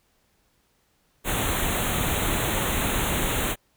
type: band-stop noise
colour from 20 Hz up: pink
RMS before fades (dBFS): -25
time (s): 1.24-3.56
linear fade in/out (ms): 50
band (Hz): 4000 to 6400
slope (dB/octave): 96
effects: pink hiss -67 dBFS RMS until 3.76 s